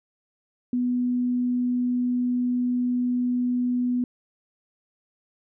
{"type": "tone", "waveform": "sine", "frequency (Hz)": 246.9, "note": "B3", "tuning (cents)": 0, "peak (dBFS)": -21, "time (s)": [0.73, 4.04], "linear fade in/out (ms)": 2, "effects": []}